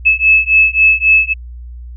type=beating tone pair; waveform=sine; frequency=2600 / 2603.7 Hz; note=E7 / E7; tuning=-24 / -22 cents; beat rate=3.7 Hz; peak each=-10 dBFS; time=0.05-1.34 s; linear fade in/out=20 ms; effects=added 60 Hz sine -27 dBFS peak until 1.96 s